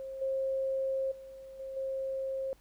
sine tone with level steps, 534 Hz, C5, 35 cents sharp, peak -38 / -29 / -45 / -38 / -32 dBFS, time 0-2.53 s, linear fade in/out 0 ms, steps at 0.21 / 1.11 / 1.59 / 1.76 s, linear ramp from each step 10 ms, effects added 49 Hz sine -63 dBFS peak until 2.6 s + pink hiss -66 dBFS RMS until 2.6 s

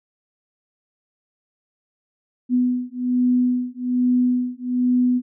sine beating tone pair, 248.1 / 249.3 Hz, B3 / B3, +8 / +16 cents, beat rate 1.2 Hz, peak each -20 dBFS, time 2.49-5.22 s, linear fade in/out 50 ms, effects none

